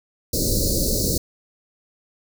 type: band-stop noise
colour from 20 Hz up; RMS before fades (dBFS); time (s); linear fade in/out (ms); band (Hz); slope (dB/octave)
pink; -21; 0.33-1.18; 5; 590 to 4100; 96
effects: none